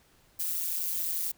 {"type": "noise with amplitude modulation", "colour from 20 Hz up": "violet", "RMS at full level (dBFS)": -28, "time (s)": [0.39, 1.32], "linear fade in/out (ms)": 10, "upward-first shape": "sine", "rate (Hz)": 169, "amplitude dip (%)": 80, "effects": ["pink hiss -63 dBFS RMS until 1.37 s"]}